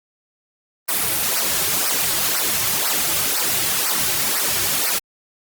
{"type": "noise with flanger", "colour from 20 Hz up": "white", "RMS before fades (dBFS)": -20, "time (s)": [0.88, 4.99], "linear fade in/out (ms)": 10, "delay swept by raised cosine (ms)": [0.28, 4.28], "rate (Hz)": 2, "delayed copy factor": -1, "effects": ["Opus 32 kbps"]}